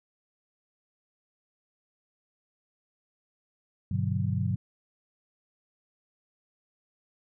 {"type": "chord", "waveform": "sine", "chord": "G major seventh", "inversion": "none", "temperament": "equal with one note detuned", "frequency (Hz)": [99.48, 123.47, 146.83, 185], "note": ["G2", "B2", "D3", "F#3"], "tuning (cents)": [26, 0, 0, 0], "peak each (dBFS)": [-29, -31, -33, -32], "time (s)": [3.91, 4.56], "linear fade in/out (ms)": 5, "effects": []}